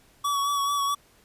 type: tone with vibrato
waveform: square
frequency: 1133 Hz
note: C#6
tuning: 37 cents sharp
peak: -24 dBFS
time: 0.24-0.95 s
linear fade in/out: 10 ms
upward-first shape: sine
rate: 4.6 Hz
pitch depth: 27 cents each way
effects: pink hiss -59 dBFS RMS until 1.24 s + resampled to 32000 Hz